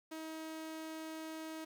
sawtooth tone, 318 Hz, D#4, 38 cents sharp, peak -39 dBFS, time 0.11-1.65 s, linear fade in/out 10 ms, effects 11-bit

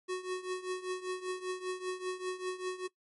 square tone with tremolo, 368.5 Hz, F#4, 7 cents flat, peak -32 dBFS, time 0.08-2.88 s, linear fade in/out 20 ms, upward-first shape triangle, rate 5.1 Hz, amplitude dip 85%, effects noise-tail reverb RT60 0.1 s tail -19 dB re dry + MP3 48 kbps

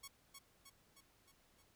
5% pulse tone with echo, 1106 Hz, C#6, 4 cents flat, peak -37 dBFS, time 0.03-0.08 s, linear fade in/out 10 ms, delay 310 ms, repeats 5, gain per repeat -4 dB, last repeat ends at 1.63 s, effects pink hiss -72 dBFS RMS until 1.75 s

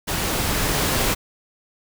pink noise with level ramp, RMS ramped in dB -24 to -20 dBFS, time 0.07-1.15 s, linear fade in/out 20 ms, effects none

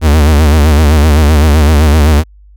45% pulse tone with vibrato, 75.6 Hz, D#2, 49 cents flat, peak -4 dBFS, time 0.01-2.24 s, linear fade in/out 50 ms, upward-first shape sine, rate 7.8 Hz, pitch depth 100 cents each way, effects added 50 Hz sine -36 dBFS peak until 2.56 s

